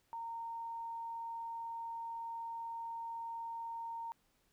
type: tone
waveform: sine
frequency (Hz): 921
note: A#5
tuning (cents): -21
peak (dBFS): -40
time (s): 0.13-4.12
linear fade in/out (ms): 0
effects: pink hiss -75 dBFS RMS until 4.52 s